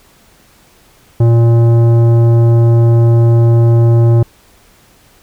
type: tone with tanh clipping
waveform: triangle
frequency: 116.54 Hz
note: A#2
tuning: in tune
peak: -7 dBFS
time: 1.2-4.23 s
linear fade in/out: 5 ms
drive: 17 dB
effects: pink hiss -47 dBFS RMS until 5.22 s